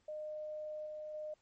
sine tone with level steps, 611 Hz, D#5, 32 cents flat, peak -40 / -42 / -40 dBFS, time 0.08-1.34 s, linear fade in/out 5 ms, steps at 0.86 / 1.14 s, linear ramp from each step 5 ms, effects pink hiss -75 dBFS RMS until 1.41 s + MP3 32 kbps

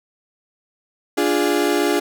35% pulse chord, D diminished, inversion none, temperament equal, 293.7 / 349.2 / 415.3 Hz, D4 / F4 / Ab4, 0 / 0 / 0 cents, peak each -19 dBFS, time 1.17-2 s, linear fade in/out 10 ms, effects none

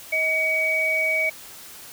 sine tone pair together, 634 / 2261 Hz, D#5 / C#7, +32 / +34 cents, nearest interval octave + minor seventh, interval 2202 cents, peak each -27 / -20 dBFS, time 0.12-1.3 s, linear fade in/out 10 ms, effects white hiss -42 dBFS RMS until 1.92 s

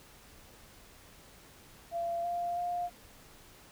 sine tone with pitch steps, 683 / 697 / 705 Hz, F5 / F5 / F5, -39 / -4 / +16 cents, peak -31 dBFS, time 1.91-2.9 s, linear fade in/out 50 ms, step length 330 ms, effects pink hiss -56 dBFS RMS until 3.71 s

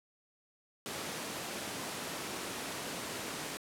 pink high-pass noise, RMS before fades -40 dBFS, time 0.86-3.57 s, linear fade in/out 0 ms, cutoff 190 Hz, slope 12 dB/octave, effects low-pass 12000 Hz 12 dB/octave

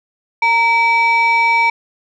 sine tone pair together, 923.9 / 2300 Hz, A#5 / D7, -16 / -37 cents, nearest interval octave + major third, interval 1579 cents, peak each -11 dBFS, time 0.42-1.7 s, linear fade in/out 5 ms, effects tanh soft clip ceiling -7 dBFS

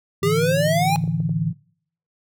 sine chord, A suspended fourth, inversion none, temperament just, 110 / 146.67 / 165 Hz, A2 / D3 / E3, 0 / -2 / +2 cents, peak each -28 / -24 / -22 dBFS, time 0.22-1.53 s, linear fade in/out 20 ms
square exponential sweep, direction up, 392 to 830.6 Hz, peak -19 dBFS, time 0.23-0.96 s, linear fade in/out 0 ms
clicks, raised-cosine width 2 ms, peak -26 dBFS, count 10, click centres 0.514 / 0.57 / 0.605 / 0.666 / 0.854 / 0.899 / 1.04 / 1.077 / 1.203 / 1.294 s
effects noise-tail reverb RT60 0.6 s tail -23 dB re dry

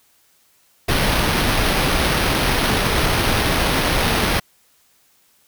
pink noise with sample-and-hold, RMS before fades -18 dBFS, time 0.88-4.4 s, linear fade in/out 10 ms, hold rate 7350 Hz, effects white hiss -58 dBFS RMS until 5.47 s

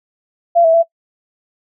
sine tone with pitch steps, 684 / 653 / 668 Hz, F5 / E5 / E5, -36 / -17 / +23 cents, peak -7 dBFS, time 0.55-0.832 s, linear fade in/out 20 ms, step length 94 ms, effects noise-tail reverb RT60 0.1 s tail -22 dB re dry

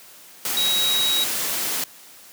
sine tone in noise, 3825 Hz, A#7, 44 cents sharp, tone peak -19 dBFS, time 0.57-1.24 s, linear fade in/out 2 ms, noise white, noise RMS -25 dBFS, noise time 0.45-1.84 s, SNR +3 dB, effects white hiss -46 dBFS RMS until 2.32 s + high-pass 150 Hz 12 dB/octave

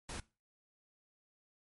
pink noise, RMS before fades -43 dBFS, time 0.09-0.2 s, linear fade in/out 2 ms, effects noise-tail reverb RT60 0.3 s tail -21 dB re dry + MP3 48 kbps

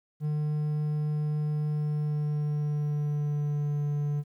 triangle tone with pitch glide, 150.6 to 146.23 Hz, D3 to D3, +44 to -7 cents, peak -24 dBFS, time 0.2-4.24 s, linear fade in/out 50 ms, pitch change -51 cents, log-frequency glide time 1.55-3.84 s, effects 11-bit

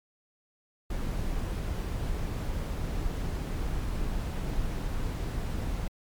brown noise, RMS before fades -31 dBFS, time 0.9-5.88 s, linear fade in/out 5 ms, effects MP3 96 kbps

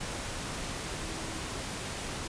sine tone in noise, 322.7 Hz, E4, 37 cents flat, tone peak -44 dBFS, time 1.02-1.42 s, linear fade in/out 10 ms, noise pink, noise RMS -37 dBFS, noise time 0-2.28 s, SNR -10 dB, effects resampled to 22050 Hz

